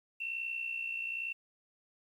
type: tone with amplitude modulation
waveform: sine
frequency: 2700 Hz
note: E7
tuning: 41 cents sharp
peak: -32 dBFS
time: 0.2-1.33 s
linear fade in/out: 10 ms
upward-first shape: sine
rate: 61 Hz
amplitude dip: 60%
effects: 11-bit